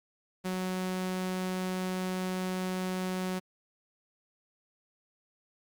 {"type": "tone", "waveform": "sawtooth", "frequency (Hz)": 185, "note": "F#3", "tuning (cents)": 0, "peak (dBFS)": -27, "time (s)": [0.44, 3.4], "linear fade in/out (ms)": 20, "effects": ["Opus 48 kbps"]}